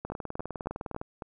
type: two click trains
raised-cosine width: 1 ms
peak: -21 / -23 dBFS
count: 20 / 5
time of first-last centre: 0.05-1.014 / 0.12-1.222 s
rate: 19.7 / 3.63 Hz
effects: none